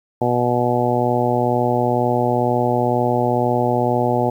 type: harmonic tone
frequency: 122.1 Hz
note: B2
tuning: 19 cents flat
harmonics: 1 / 2 / 3 / 4 / 5 / 6 / 7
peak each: -23 / -23 / -23 / -23 / -23 / -23 / -23 dBFS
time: 0.21-4.3 s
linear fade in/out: 5 ms
effects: 8-bit